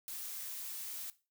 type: noise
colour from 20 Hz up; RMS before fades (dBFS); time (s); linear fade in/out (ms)
blue; -43; 0.08-1.1; 0
effects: noise-tail reverb RT60 0.3 s tail -17 dB re dry